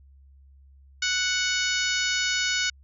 harmonic tone with a mistuned harmonic, 740 Hz, F#5, in tune, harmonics 2 / 3 / 4 / 5 / 6 / 7 / 8 / 9, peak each -28 / -30 / -31 / -32 / -33 / -33 / -34 / -35 dBFS, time 1.02-2.7 s, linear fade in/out 5 ms, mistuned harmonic 9, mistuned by +24 cents, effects added 68 Hz sine -50 dBFS peak until 2.83 s

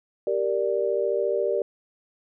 sine chord, G minor, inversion none, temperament equal, 392 / 466.2 / 587.3 Hz, G4 / Bb4 / D5, 0 / 0 / 0 cents, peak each -26 dBFS, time 0.27-1.62 s, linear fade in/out 2 ms, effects none

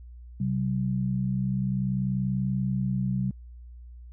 sine tone pair together, 131.2 / 191.68 Hz, C3 / G3, +5 / -39 cents, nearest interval perfect fifth, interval 656 cents, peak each -27 dBFS, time 0.4-3.31 s, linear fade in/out 5 ms, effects added 60 Hz sine -42 dBFS peak until 4.12 s

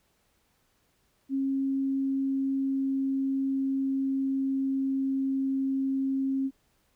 sine tone with pitch glide, 270.7 to 268.8 Hz, C#4 to C4, -41 to +47 cents, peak -25 dBFS, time 1.29-6.51 s, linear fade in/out 50 ms, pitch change -12 cents, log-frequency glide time 1.57-5.47 s, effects pink hiss -70 dBFS RMS until 6.95 s

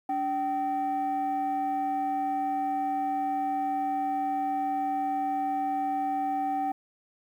sine tone pair together, 288.8 / 771 Hz, D4 / G5, -29 / -29 cents, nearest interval octave + perfect fourth, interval 1700 cents, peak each -31 / -25 dBFS, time 0.09-6.72 s, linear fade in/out 5 ms, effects tanh soft clip ceiling -23 dBFS + 10-bit

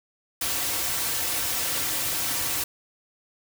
white noise with comb filter, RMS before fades -27 dBFS, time 0.41-2.64 s, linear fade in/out 5 ms, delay 4.8 ms, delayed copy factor -0.6, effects none

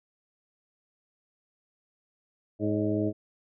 harmonic tone with a mistuned harmonic, 105 Hz, G#2, 19 cents sharp, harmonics 1 / 2 / 3 / 4 / 5 / 6, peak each -32 / -32 / -28 / -33 / -38 / -34 dBFS, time 2.59-3.13 s, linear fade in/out 50 ms, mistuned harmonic 5, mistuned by +74 cents, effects none

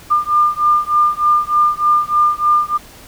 sine beating tone pair, 1200 / 1203.3 Hz, D6 / D6, +37 / +42 cents, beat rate 3.3 Hz, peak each -14 dBFS, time 0.1-2.78 s, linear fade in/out 20 ms, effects pink hiss -40 dBFS RMS until 3.07 s

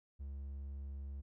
triangle tone, 69.3 Hz, C#2, in tune, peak -40 dBFS, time 0.19-1.22 s, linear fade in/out 20 ms, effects none

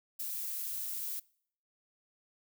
violet noise, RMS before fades -38 dBFS, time 0.19-1.2 s, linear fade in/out 10 ms, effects noise-tail reverb RT60 0.6 s tail -24 dB re dry

